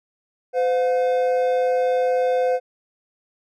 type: tone pair together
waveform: triangle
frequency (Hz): 510 / 713.5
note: C5 / F5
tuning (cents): -44 / +37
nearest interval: tritone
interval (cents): 581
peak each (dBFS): -16 / -22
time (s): 0.53-2.6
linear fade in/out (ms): 50
effects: none